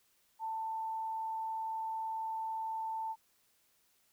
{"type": "tone", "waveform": "sine", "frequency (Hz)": 889, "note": "A5", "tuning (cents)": 18, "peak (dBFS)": -35, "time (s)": [0.39, 3.16], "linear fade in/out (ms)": 50, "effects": ["white hiss -72 dBFS RMS until 4.12 s"]}